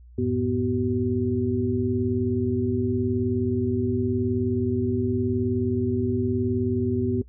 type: tone cluster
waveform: sine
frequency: 91.4 / 110.5 / 247 / 380.4 Hz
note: F#2 / A2 / B3 / F#4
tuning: -21 / +8 / 0 / +48 cents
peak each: -30 / -29 / -25 / -26 dBFS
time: 0.18-7.22 s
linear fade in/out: 5 ms
effects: noise-tail reverb RT60 0.1 s tail -18 dB re dry + added 60 Hz sine -45 dBFS peak until 7.28 s